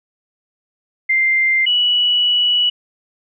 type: tone pair in turn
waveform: sine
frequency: 2093 / 2942 Hz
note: C7 / F#7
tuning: 0 / -11 cents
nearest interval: tritone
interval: 589 cents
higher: second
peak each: -12 dBFS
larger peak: neither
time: 1.09-1.66 / 1.66-2.7 s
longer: second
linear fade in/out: 10 ms
effects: none